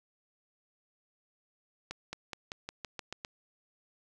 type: accelerating click train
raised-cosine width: 0.2 ms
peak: -21 dBFS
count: 9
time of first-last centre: 1.91-3.249 s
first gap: 220 ms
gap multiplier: 0.92
effects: none